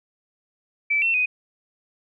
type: tone with pitch steps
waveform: sine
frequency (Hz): 2315 / 2701 / 2498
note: D7 / E7 / D#7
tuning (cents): -25 / +42 / +6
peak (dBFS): -18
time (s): 0.9-1.26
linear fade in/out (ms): 10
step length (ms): 120
effects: none